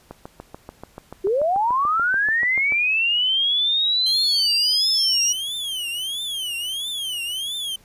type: click train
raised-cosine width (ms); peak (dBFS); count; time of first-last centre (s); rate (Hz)
1; -20; 19; 0.11-2.722; 6.89
type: linear sweep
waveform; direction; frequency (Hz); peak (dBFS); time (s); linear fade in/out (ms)
sine; up; 362.2 to 5750; -17; 1.24-5.33; 10
type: tone with vibrato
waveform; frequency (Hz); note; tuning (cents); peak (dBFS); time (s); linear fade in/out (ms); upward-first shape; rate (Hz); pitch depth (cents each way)
45% pulse; 3136; G7; 0; -25; 4.06-7.76; 5; triangle; 1.5; 240
effects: pink hiss -55 dBFS RMS until 7.84 s + resampled to 32000 Hz